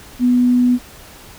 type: tone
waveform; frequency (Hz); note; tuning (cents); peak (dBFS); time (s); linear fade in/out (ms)
sine; 246.9; B3; 0; -10; 0.19-0.79; 50
effects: pink hiss -40 dBFS RMS until 1.38 s